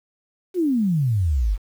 sine exponential sweep, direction down, 382.9 to 43.65 Hz, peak -17 dBFS, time 0.54-1.58 s, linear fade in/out 50 ms, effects 8-bit

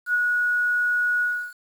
sine tone with ADSR envelope, 1459 Hz, F#6, 25 cents flat, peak -17 dBFS, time 0.06-1.54 s, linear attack 78 ms, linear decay 30 ms, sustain -2 dB, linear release 320 ms, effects 8-bit

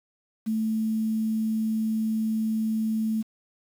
sine tone with quantisation, 220 Hz, A3, in tune, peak -23 dBFS, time 0.46-3.23 s, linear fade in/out 20 ms, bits 8, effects none

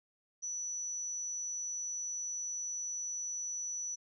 sine tone, 5930 Hz, F#8, 3 cents sharp, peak -36 dBFS, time 0.42-3.96 s, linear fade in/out 20 ms, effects none

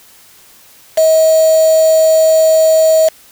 sine tone with quantisation, 638 Hz, D#5, 43 cents sharp, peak -6 dBFS, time 0.97-3.09 s, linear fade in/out 10 ms, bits 3, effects white hiss -43 dBFS RMS until 3.31 s

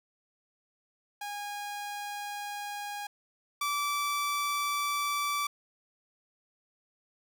sawtooth tone pair in turn, 820 / 1159.7 Hz, G#5 / D6, -22 / -22 cents, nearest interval tritone, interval 600 cents, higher second, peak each -32 / -25 dBFS, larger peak second, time 1.21-3.07 / 3.61-5.47 s, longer neither, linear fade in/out 5 ms, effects none

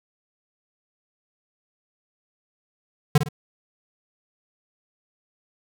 square tone with echo, 148.3 Hz, D3, 17 cents sharp, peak -12 dBFS, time 3.15-3.18 s, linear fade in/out 5 ms, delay 54 ms, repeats 2, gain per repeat -9 dB, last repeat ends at 3.288 s, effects none

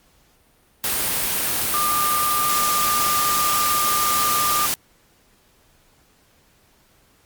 sine tone in noise, 1199 Hz, D6, 36 cents sharp, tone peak -20 dBFS, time 1.74-4.66 s, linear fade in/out 0 ms, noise white, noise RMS -22 dBFS, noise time 0.84-4.74 s, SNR -1 dB, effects pink hiss -58 dBFS RMS until 7.25 s + Opus 48 kbps

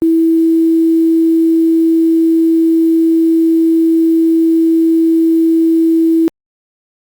sine tone with quantisation, 327.2 Hz, E4, 13 cents flat, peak -7 dBFS, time 0.02-6.28 s, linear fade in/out 0 ms, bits 6, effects Opus 32 kbps

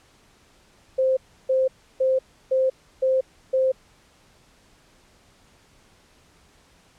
sine tone bursts, 523.3 Hz, C5, in tune, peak -17 dBFS, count 6, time 0.98-3.72 s, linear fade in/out 10 ms, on 190 ms, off 320 ms, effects pink hiss -57 dBFS RMS until 6.98 s + low-pass 9000 Hz 12 dB/octave

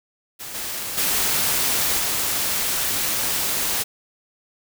white noise with level steps, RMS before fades -34 / -29 / -21 / -23 dBFS, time 0.39-3.84 s, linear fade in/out 20 ms, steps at 0.54 / 0.97 / 1.98 s, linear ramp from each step 10 ms, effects none

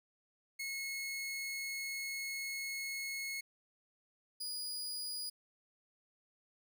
sawtooth tone pair in turn, 2178 / 4905 Hz, C#7 / D#8, -31 / -26 cents, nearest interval octave + major second, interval 1405 cents, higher second, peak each -35 / -36 dBFS, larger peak first, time 0.59-3.41 / 4.4-5.3 s, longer first, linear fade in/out 10 ms, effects 12-bit

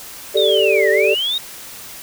sine chord, G suspended second, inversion none, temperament just, 392 / 441 / 588 Hz, G4 / A4 / D5, 0 / +4 / +2 cents, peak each -17 dBFS, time 0.34-1.15 s, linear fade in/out 20 ms
sine linear two-way sweep, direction down then up, 3800 to 1800 to 3800 Hz, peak -17 dBFS, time 0.37-1.38 s, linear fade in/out 2 ms, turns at 0.9 s
effects white hiss -35 dBFS RMS until 2.02 s

